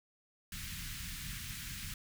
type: band-stop noise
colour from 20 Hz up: pink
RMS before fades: -43 dBFS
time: 0.52-1.94 s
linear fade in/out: 2 ms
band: 190 to 1600 Hz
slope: 24 dB/octave
effects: none